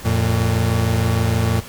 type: tone pair together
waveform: 35% pulse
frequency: 87.2 / 113.63 Hz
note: F2 / A#2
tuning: -2 / -44 cents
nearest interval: perfect fourth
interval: 458 cents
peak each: -18 / -16 dBFS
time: 0.04-1.61 s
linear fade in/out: 20 ms
effects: pink hiss -37 dBFS RMS until 1.68 s